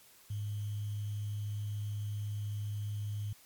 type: tone with sample-and-hold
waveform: sine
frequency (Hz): 103.83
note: G#2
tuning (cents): 0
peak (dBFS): -34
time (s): 0.3-3.33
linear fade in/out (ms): 5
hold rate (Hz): 3150
effects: white hiss -60 dBFS RMS until 3.45 s + MP3 96 kbps